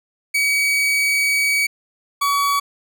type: tone pair in turn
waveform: 40% pulse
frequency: 2267 / 1133.5 Hz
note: C#7 / C#6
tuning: +38 / +38 cents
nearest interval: octave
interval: 1200 cents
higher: first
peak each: -15 dBFS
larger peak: neither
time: 0.34-1.67 / 2.21-2.6 s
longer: first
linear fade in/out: 10 ms
effects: none